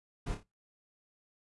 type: noise with echo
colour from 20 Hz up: brown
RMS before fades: -35 dBFS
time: 0.26-0.35 s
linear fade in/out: 10 ms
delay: 28 ms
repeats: 3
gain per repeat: -7 dB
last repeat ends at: 0.434 s
effects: noise-tail reverb RT60 0.2 s tail -19 dB re dry + resampled to 24000 Hz